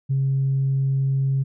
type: tone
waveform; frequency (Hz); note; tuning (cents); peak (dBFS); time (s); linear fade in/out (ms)
sine; 135.5; C#3; -39; -17; 0.09-1.44; 20
effects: tanh soft clip ceiling -14 dBFS